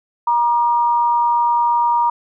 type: tone pair together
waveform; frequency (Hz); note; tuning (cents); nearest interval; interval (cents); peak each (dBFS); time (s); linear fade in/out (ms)
sine; 948.6 / 1200; A#5 / D6; +30 / +37; major third; 407; -13 / -23; 0.27-2.1; 5
effects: none